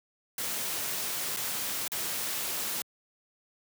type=noise with dropouts; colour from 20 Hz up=white; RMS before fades=-33 dBFS; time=0.38-2.82 s; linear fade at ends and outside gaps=2 ms; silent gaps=1.364-1.37 / 1.879-1.918 s; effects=high-pass 100 Hz 12 dB/octave